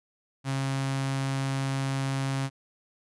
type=tone with notch filter; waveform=sawtooth; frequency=135.3 Hz; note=C#3; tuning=42 cents flat; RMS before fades=-29 dBFS; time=0.44-2.5 s; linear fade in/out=50 ms; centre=450 Hz; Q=1.7; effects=resampled to 24000 Hz